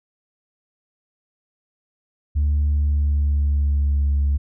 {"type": "tone with pitch glide", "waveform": "sine", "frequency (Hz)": [73.42, 70.71], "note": ["D2", "C#2"], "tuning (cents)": [0, 35], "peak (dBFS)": -14, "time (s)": [2.35, 4.38], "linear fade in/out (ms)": 20, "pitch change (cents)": -65, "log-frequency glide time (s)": [2.66, 4.12], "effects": ["tanh soft clip ceiling -14 dBFS"]}